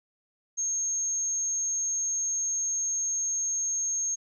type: tone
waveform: sine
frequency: 6470 Hz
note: G#8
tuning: 46 cents flat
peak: -26 dBFS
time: 0.57-4.16 s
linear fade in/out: 20 ms
effects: none